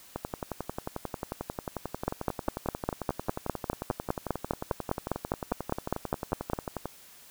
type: two click trains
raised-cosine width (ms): 1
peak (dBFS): -12 / -18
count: 23 / 76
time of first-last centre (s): 2.08-6.533 / 0.16-6.856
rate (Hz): 4.94 / 11.2
effects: white hiss -53 dBFS RMS until 7.3 s